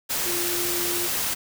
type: tone in noise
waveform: sine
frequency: 349.2 Hz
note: F4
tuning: in tune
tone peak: -30 dBFS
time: 0.25-1.08 s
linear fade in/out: 20 ms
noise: white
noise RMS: -26 dBFS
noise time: 0.09-1.35 s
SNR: -7 dB
effects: none